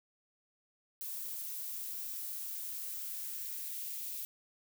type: noise with high-pass filter sweep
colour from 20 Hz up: violet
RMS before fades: -41 dBFS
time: 1.01-4.25 s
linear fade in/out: 0 ms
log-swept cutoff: 300 to 2700 Hz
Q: 1.4
effects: none